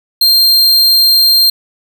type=tone; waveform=45% pulse; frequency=4186 Hz; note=C8; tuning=in tune; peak=-5 dBFS; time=0.21-1.5 s; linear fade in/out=5 ms; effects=none